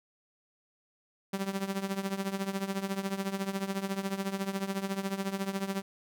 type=tone with tremolo; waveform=sawtooth; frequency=194.8 Hz; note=G3; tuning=11 cents flat; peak=-24 dBFS; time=1.33-5.82 s; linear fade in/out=5 ms; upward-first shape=triangle; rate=14 Hz; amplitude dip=85%; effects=none